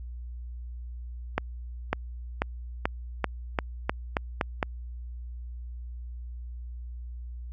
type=accelerating click train; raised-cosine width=0.5 ms; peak=-9 dBFS; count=10; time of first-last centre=1.38-4.628 s; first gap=550 ms; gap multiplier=0.89; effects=added 60 Hz sine -36 dBFS peak until 7.52 s